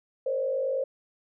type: tone with frequency modulation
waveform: sine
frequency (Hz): 533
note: C5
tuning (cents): +32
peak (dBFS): -25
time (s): 0.26-0.84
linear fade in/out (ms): 5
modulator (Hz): 49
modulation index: 0.86
effects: none